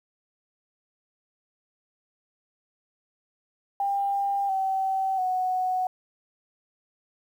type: tone with pitch steps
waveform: sine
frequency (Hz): 797 / 768.1 / 740.2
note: G5 / G5 / F#5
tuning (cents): +28 / -35 / 0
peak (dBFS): -23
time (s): 3.8-5.87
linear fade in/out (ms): 2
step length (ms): 690
effects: 9-bit